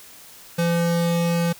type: tone pair together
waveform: square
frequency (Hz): 170.09 / 510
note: F3 / C5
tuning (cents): -45 / -44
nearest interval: octave + perfect fifth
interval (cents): 1901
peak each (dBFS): -20 / -30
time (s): 0.58-1.53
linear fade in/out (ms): 10
effects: white hiss -45 dBFS RMS until 1.59 s